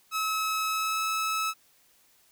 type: tone with pitch glide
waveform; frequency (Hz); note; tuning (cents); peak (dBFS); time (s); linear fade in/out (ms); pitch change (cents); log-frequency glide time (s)
sawtooth; 1290 to 1299; E6 to E6; -38 to -26; -23; 0.11-1.54; 50; +12; 0.67-1
effects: white hiss -63 dBFS RMS until 2.31 s